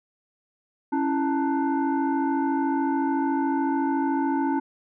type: tone with frequency modulation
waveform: sine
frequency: 276.1 Hz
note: C#4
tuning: 7 cents flat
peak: -21 dBFS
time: 0.92-4.6 s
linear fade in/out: 10 ms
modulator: 606 Hz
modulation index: 1.1
effects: none